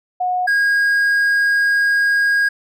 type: tone pair in turn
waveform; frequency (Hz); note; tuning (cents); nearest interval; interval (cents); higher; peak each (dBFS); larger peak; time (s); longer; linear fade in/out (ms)
sine / triangle; 728 / 1634.3; F#5 / G#6; -28 / -28; octave + major second; 1400; second; -16 / -11; second; 0.2-0.47 / 0.47-2.49; second; 10
effects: none